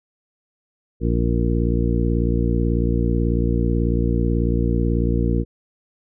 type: harmonic tone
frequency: 58.2 Hz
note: A#1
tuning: 2 cents flat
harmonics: 1 / 2 / 3 / 4 / 5 / 6 / 8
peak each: -20 / -23 / -25 / -26 / -27 / -28 / -29 dBFS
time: 1-5.45 s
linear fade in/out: 50 ms
effects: none